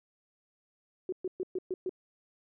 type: tone bursts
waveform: sine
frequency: 370 Hz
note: F#4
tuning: in tune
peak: -30 dBFS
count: 6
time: 1.09-1.894 s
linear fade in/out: 2 ms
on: 34 ms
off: 120 ms
effects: none